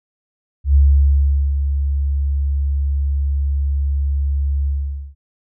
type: tone with ADSR envelope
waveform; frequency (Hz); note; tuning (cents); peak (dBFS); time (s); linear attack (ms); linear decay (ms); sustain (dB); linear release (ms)
sine; 70; C#2; +18; -7; 0.64-5.15; 110; 780; -8; 480
effects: none